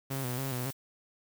blue noise, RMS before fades -42 dBFS, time 0.1-0.73 s, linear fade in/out 20 ms
sawtooth tone with vibrato, 129.8 Hz, C3, 13 cents flat, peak -29 dBFS, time 0.1-0.71 s, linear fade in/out 10 ms, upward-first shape square, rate 3.6 Hz, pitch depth 71 cents each way
effects none

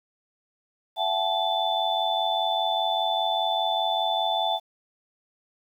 sine tone cluster, 672 / 757 / 862 / 3511 Hz, E5 / F#5 / A5 / A7, +33 / +39 / -36 / -4 cents, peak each -28 dBFS, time 0.96-4.6 s, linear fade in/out 50 ms, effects 9-bit

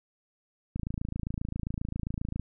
click train, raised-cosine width 5 ms, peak -20 dBFS, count 46, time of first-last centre 0.76-2.396 s, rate 27.5 Hz, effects none

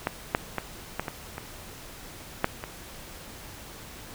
clicks, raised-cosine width 0.5 ms, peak -10 / -6 / -12 / -12 / -16 / -19 / -6 / -18 dBFS, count 8, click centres 0.071 / 0.349 / 0.583 / 0.996 / 1.082 / 1.381 / 2.444 / 2.639 s, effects pink hiss -44 dBFS RMS until 4.14 s

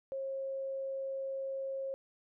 sine tone, 539 Hz, C#5, 49 cents flat, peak -35 dBFS, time 0.12-1.94 s, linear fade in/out 0 ms, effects none

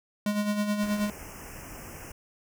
square tone with tremolo, 207.7 Hz, G#3, in tune, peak -24 dBFS, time 0.26-1.1 s, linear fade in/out 2 ms, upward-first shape sine, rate 9.4 Hz, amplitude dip 55%
pink band-stop noise, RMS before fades -43 dBFS, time 0.82-2.12 s, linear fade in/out 5 ms, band 2900 to 5200 Hz, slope 96 dB/octave
effects none

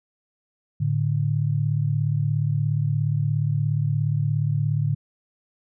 sine tone pair together, 110 / 147.01 Hz, A2 / D3, 0 / +2 cents, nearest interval perfect fourth, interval 502 cents, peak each -23 / -22 dBFS, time 0.8-4.95 s, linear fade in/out 10 ms, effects none

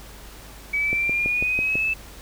sine exponential sweep, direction up, 2273 to 2637 Hz, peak -20 dBFS, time 0.73-1.94 s, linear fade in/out 10 ms
click train, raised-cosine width 2 ms, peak -16 dBFS, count 6, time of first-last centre 0.93-1.755 s, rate 6.06 Hz
effects added 50 Hz sine -43 dBFS peak until 2.21 s + pink hiss -44 dBFS RMS until 2.21 s

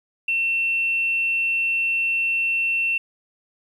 sine tone, 2700 Hz, E7, 41 cents sharp, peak -19 dBFS, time 0.28-2.98 s, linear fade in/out 5 ms, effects 9-bit

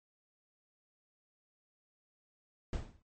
brown noise with exponential decay, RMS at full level -32 dBFS, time 2.73-3.02 s, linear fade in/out 2 ms, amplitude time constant 63 ms, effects MP3 32 kbps

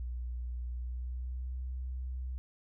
sine tone with pitch glide, 60.7 to 63.5 Hz, B1 to B1, -29 to +49 cents, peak -35 dBFS, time 0-2.38 s, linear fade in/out 0 ms, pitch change +78 cents, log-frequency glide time 0.7-1.61 s, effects none

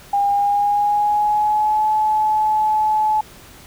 sine tone with pitch glide, 806 to 858.9 Hz, G5 to A5, +48 to -42 cents, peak -14 dBFS, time 0.13-3.21 s, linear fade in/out 5 ms, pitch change +110 cents, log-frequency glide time 0.28-1.87 s, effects pink hiss -43 dBFS RMS until 3.66 s

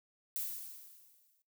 violet noise with exponential decay, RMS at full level -36 dBFS, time 0.36-1.42 s, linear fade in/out 0 ms, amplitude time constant 230 ms, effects noise-tail reverb RT60 0.2 s tail -18 dB re dry

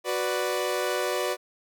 sawtooth chord, B minor, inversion second, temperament equal, 370 / 493.9 / 587.3 Hz, F#4 / B4 / D5, 0 / 0 / 0 cents, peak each -26 dBFS, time 0.04-1.37 s, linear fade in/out 50 ms, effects none

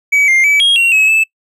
triangle tone with pitch steps, 2276 / 2109 / 2295 / 3268 / 2743 / 2569 / 2623 Hz, C#7 / C7 / D7 / G#7 / F7 / E7 / E7, +45 / +13 / -40 / -29 / -32 / -45 / -9 cents, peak -6 dBFS, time 0.12-1.24 s, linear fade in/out 10 ms, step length 160 ms, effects noise-tail reverb RT60 0.1 s tail -23 dB re dry + resampled to 32000 Hz

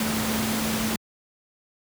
sine tone in noise, 220 Hz, A3, in tune, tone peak -26 dBFS, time 0-0.96 s, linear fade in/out 2 ms, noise pink, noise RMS -27 dBFS, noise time 0-0.96 s, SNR -2 dB, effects high-pass 100 Hz 12 dB/octave

